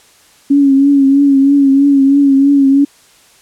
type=tone with vibrato; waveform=sine; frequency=277.2 Hz; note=C#4; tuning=in tune; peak=-5 dBFS; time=0.5-2.85 s; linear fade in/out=10 ms; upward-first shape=triangle; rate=3.1 Hz; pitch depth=52 cents each way; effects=white hiss -46 dBFS RMS until 3.41 s + low-pass 10000 Hz 12 dB/octave